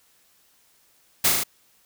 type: noise with echo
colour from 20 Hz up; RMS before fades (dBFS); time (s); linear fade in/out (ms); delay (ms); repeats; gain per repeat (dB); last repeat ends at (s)
white; -18; 1.24-1.29; 10; 37; 4; -2; 1.438
effects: white hiss -61 dBFS RMS until 1.85 s